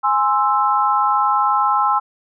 sine chord, Ab augmented, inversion none, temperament equal, 830.6 / 1046.5 / 1318.5 Hz, Ab5 / C6 / E6, 0 / 0 / 0 cents, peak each -18 dBFS, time 0.03-2 s, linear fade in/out 20 ms, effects none

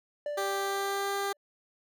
triangle tone with exponential decay, 587.3 Hz, D5, in tune, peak -28 dBFS, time 0.26-1.37 s, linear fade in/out 2 ms, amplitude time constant 240 ms
15% pulse tone with pitch glide, 393.7 to 398 Hz, G4 to G4, +8 to +26 cents, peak -23 dBFS, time 0.37-1.33 s, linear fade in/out 10 ms, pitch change +18 cents, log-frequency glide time 0.64-1.15 s
effects none

